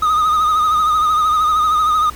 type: tone with vibrato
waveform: triangle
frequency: 1244.5 Hz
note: D#6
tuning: in tune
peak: -10 dBFS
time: 0.02-2.1 s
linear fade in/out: 5 ms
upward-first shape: sine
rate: 13 Hz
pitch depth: 50 cents each way
effects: added 60 Hz sine -36 dBFS peak until 2.15 s + pink hiss -38 dBFS RMS until 2.15 s